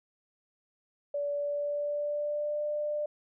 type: tone with pitch glide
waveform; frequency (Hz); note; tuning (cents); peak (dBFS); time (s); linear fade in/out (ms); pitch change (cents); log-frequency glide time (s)
sine; 576 to 595.6; D5 to D5; -34 to +24; -29; 1.14-3.06; 5; +58; 1.3-2.63
effects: none